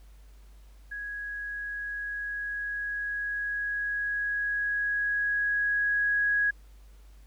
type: tone with level ramp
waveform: sine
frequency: 1661.2 Hz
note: G#6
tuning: in tune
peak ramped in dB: -34 to -22 dBFS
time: 0.91-6.51 s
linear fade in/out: 10 ms
effects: added 50 Hz sine -49 dBFS peak until 7.26 s + pink hiss -64 dBFS RMS until 7.26 s